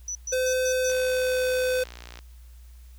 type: tone bursts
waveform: sine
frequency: 5940 Hz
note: F#8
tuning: 6 cents sharp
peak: -29 dBFS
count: 5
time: 0.08-0.915 s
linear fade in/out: 2 ms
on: 71 ms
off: 120 ms
type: tone with pitch glide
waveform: square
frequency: 512 to 507.9 Hz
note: C5 to B4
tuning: -38 to +48 cents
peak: -23 dBFS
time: 0.32-1.84 s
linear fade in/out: 10 ms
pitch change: -14 cents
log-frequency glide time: 0.64-1.45 s
type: click train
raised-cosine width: 0.2 ms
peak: -24 dBFS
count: 78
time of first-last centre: 0.9-2.19 s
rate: 59.7 Hz
effects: added 60 Hz sine -44 dBFS peak until 2.98 s + white hiss -61 dBFS RMS until 2.98 s